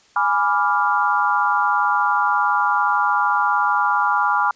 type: chord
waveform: sine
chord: G# diminished seventh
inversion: none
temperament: equal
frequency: 830.6 / 987.8 / 1174.7 / 1396.9 Hz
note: G#5 / B5 / D6 / F6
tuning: 0 / 0 / 0 / 0 cents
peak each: -21 dBFS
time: 0.16-4.51 s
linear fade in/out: 2 ms
effects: white hiss -54 dBFS RMS until 4.55 s + resampled to 16000 Hz